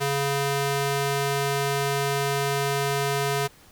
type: tone with high-pass filter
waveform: square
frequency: 140 Hz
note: C#3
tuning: 18 cents sharp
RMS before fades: -25 dBFS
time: 0-3.48 s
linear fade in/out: 20 ms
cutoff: 280 Hz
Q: 0.58
effects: pink hiss -53 dBFS RMS until 3.71 s